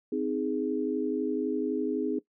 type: chord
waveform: sine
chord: Ab major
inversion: first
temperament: just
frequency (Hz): 259.6 / 311.5 / 415.3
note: C4 / Eb4 / Ab4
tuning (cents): -13 / +2 / 0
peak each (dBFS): -31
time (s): 0.12-2.19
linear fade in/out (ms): 5
effects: noise-tail reverb RT60 0.1 s tail -18 dB re dry